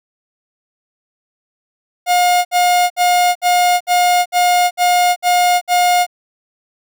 45% pulse tone bursts, 714 Hz, F5, 38 cents sharp, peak -10 dBFS, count 9, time 2.06-6.066 s, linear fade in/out 50 ms, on 390 ms, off 62 ms, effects none

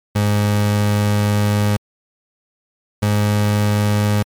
30% pulse tone pair in turn, 103.7 / 104.11 Hz, G#2 / G#2, -2 / +5 cents, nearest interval unison, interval 7 cents, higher second, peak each -11 dBFS, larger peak neither, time 0.15-1.77 / 3.02-4.23 s, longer first, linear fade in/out 10 ms, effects MP3 96 kbps

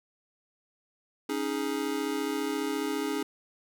square chord, C# suspended second, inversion none, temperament just, 277.2 / 311.8 / 415.8 Hz, C#4 / D#4 / G#4, 0 / +4 / +2 cents, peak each -34 dBFS, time 1.29-3.23 s, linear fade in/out 5 ms, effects none

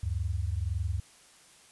sine tone pair together, 74.46 / 96.2 Hz, D2 / G2, +24 / -32 cents, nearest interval major third, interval 444 cents, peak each -31 / -31 dBFS, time 0.03-1 s, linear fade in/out 5 ms, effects white hiss -57 dBFS RMS until 1.71 s + resampled to 24000 Hz

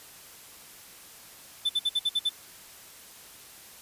triangle tone bursts, 3520 Hz, A7, in tune, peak -21 dBFS, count 7, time 1.65-2.294 s, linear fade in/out 10 ms, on 44 ms, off 56 ms, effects white hiss -49 dBFS RMS until 3.81 s + resampled to 32000 Hz

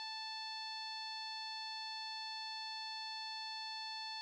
sawtooth tone with low-pass filter, 880 Hz, A5, in tune, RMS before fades -45 dBFS, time 0-4.21 s, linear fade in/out 0 ms, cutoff 4400 Hz, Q 7, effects none

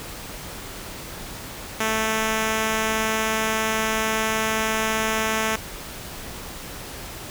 5% pulse tone, 220 Hz, A3, in tune, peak -10 dBFS, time 1.8-5.56 s, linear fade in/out 5 ms, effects pink hiss -36 dBFS RMS until 7.3 s

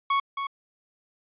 40% pulse tone with echo, 1108.7 Hz, C#6, in tune, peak -20 dBFS, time 0.1-0.2 s, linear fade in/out 5 ms, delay 270 ms, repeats 1, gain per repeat -7 dB, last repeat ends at 0.47 s, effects resampled to 8000 Hz

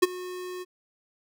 square tone with ADSR envelope, 363.4 Hz, F#4, 31 cents flat, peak -14 dBFS, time 0.02-0.65 s, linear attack 12 ms, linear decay 25 ms, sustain -21 dB, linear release 31 ms, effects none

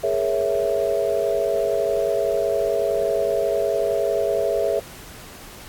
sine chord, A# half-diminished seventh, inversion third, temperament equal, 415.3 / 466.2 / 554.4 / 659.3 Hz, G#4 / A#4 / C#5 / E5, 0 / 0 / 0 / 0 cents, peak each -24 / -26 / -24 / -23 dBFS, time 0.03-4.8 s, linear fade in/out 10 ms, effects pink hiss -41 dBFS RMS until 5.68 s + AAC 64 kbps

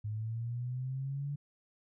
sine linear sweep, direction up, 104.7 to 144.9 Hz, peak -34 dBFS, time 0.04-1.36 s, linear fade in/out 10 ms, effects none

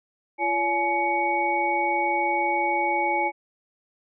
sine tone cluster, 343.1 / 569 / 848 / 2237 Hz, F4 / C#5 / G#5 / C#7, -31 / +45 / +36 / +15 cents, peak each -30 / -31 / -23 / -27 dBFS, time 0.38-3.32 s, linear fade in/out 50 ms, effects none

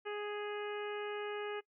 harmonic tone, 415.3 Hz, G#4, in tune, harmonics 1 / 2 / 3 / 4 / 5 / 6 / 7, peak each -39 / -47 / -48 / -48 / -52 / -52 / -53 dBFS, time 0.05-1.61 s, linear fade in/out 20 ms, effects noise-tail reverb RT60 0.1 s tail -22 dB re dry

